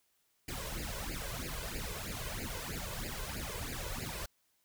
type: noise with flanger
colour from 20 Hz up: pink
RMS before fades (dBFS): -40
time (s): 0.48-4.26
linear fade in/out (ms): 5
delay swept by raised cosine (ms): 0.42 to 2.02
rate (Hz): 3.1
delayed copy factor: +1
effects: white hiss -75 dBFS RMS until 4.64 s